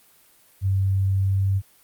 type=tone with pitch glide; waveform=sine; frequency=96.6 to 97.22 Hz; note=G2 to G2; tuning=-25 to -14 cents; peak=-18 dBFS; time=0.61-1.62 s; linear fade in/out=50 ms; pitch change=+11 cents; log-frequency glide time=1.16-1.47 s; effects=white hiss -56 dBFS RMS until 1.83 s + Opus 32 kbps